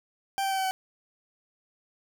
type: tone with pitch steps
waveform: 40% pulse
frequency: 784 / 777.2 / 770.5 / 763.9 / 757.3 Hz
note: G5 / G5 / G5 / G5 / F#5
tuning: 0 / -15 / -30 / -45 / +40 cents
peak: -25 dBFS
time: 0.38-0.71 s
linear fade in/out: 0 ms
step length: 66 ms
effects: none